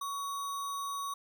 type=tone with sample-and-hold; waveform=sine; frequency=1124 Hz; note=C#6; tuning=24 cents sharp; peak=-34 dBFS; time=0.01-1.14 s; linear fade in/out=5 ms; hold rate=4900 Hz; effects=none